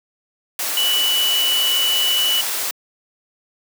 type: tone in noise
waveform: sine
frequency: 2960 Hz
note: F#7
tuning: in tune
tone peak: -16 dBFS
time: 0.77-2.41 s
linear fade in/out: 2 ms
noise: white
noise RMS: -23 dBFS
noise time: 0.59-2.71 s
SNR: +4 dB
effects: high-pass 400 Hz 12 dB/octave